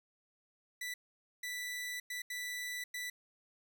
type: tone bursts at uneven times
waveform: sawtooth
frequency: 1975.5 Hz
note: B6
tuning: in tune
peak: -35 dBFS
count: 5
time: 0.81-0.94 / 1.43-2 / 2.1-2.22 / 2.3-2.84 / 2.94-3.1 s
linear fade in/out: 5 ms
effects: none